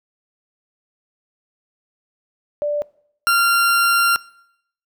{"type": "tone pair in turn", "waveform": ["sine", "40% pulse"], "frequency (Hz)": [588, 1383.6], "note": ["D5", "F6"], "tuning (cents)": [2, -17], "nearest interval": "octave + minor third", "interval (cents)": 1481, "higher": "second", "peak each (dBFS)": [-18, -12], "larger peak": "second", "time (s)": [[2.62, 2.82], [3.27, 4.16]], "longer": "second", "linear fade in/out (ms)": 0, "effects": ["noise-tail reverb RT60 0.7 s tail -22 dB re dry"]}